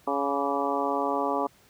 harmonic tone with a mistuned harmonic, 140.2 Hz, C#3, 20 cents sharp, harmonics 2 / 3 / 4 / 5 / 6 / 7 / 8, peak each -32 / -32 / -32 / -32 / -32 / -32 / -32 dBFS, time 0.07-1.47 s, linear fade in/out 5 ms, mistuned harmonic 8, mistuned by +53 cents, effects pink hiss -59 dBFS RMS until 1.69 s + high-pass 60 Hz 12 dB/octave

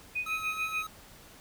sine tone with tremolo, 2489 Hz, D#7, in tune, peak -28 dBFS, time 0.15-0.83 s, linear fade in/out 10 ms, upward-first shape sine, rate 6.8 Hz, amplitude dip 85%
square tone with vibrato, 1285 Hz, E6, 45 cents flat, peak -37 dBFS, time 0.26-0.87 s, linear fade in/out 5 ms, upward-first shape sine, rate 3.1 Hz, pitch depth 9 cents each way
effects pink hiss -53 dBFS RMS until 1.4 s

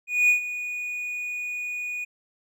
triangle tone with ADSR envelope, 2462 Hz, D#7, 19 cents flat, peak -13 dBFS, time 0.07-2.05 s, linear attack 220 ms, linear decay 110 ms, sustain -14 dB, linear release 14 ms, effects none

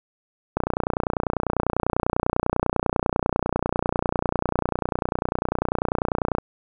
click train, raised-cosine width 1 ms, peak -7 dBFS, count 176, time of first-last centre 0.57-6.384 s, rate 30.1 Hz, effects none

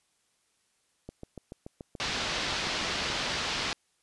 click train, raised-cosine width 2 ms, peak -27 dBFS, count 15, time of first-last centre 1.09-3.101 s, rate 6.96 Hz
white low-pass noise, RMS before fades -32 dBFS, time 2-3.73 s, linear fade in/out 0 ms, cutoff 4900 Hz, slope 24 dB/octave
effects white hiss -72 dBFS RMS until 4.02 s + resampled to 24000 Hz

